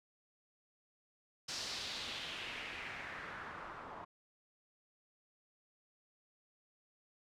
white noise with low-pass filter sweep, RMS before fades -45 dBFS, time 1.48-4.05 s, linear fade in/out 10 ms, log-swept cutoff 5400 to 990 Hz, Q 2.3, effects none

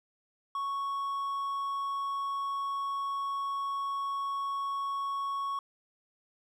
triangle tone, 1108.7 Hz, C#6, in tune, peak -29 dBFS, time 0.55-5.59 s, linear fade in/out 2 ms, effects none

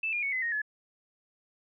sine tone with pitch steps, 2637 / 2418 / 2217 / 2033 / 1864.6 / 1709.9 Hz, E7 / D7 / C#7 / B6 / A#6 / A6, 0 / +50 / 0 / +50 / 0 / -50 cents, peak -28 dBFS, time 0.03-0.618 s, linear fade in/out 5 ms, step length 98 ms, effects none

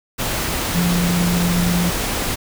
sine tone in noise, 174.8 Hz, F3, 2 cents sharp, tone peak -16 dBFS, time 0.74-1.91 s, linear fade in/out 20 ms, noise pink, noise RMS -22 dBFS, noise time 0.18-2.36 s, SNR +3 dB, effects none

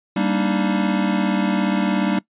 square chord, Eb major seventh, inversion first, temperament equal with one note detuned, 196 / 233.1 / 290.8 / 311.1 Hz, G3 / Bb3 / D4 / Eb4, 0 / 0 / -17 / 0 cents, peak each -21 / -25 / -25 / -26 dBFS, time 0.16-2.19 s, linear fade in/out 5 ms, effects noise-tail reverb RT60 0.1 s tail -21 dB re dry + resampled to 8000 Hz

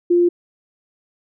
sine tone, 349.2 Hz, F4, in tune, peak -11 dBFS, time 0.1-0.29 s, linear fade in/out 10 ms, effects none

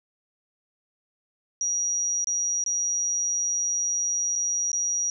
sine tone with dropouts, 5760 Hz, F#8, 47 cents flat, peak -23 dBFS, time 1.61-5.1 s, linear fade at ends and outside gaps 1 ms, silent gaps 2.244-2.271 / 2.639-2.662 / 4.355-4.359 / 4.717-4.73 s, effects none

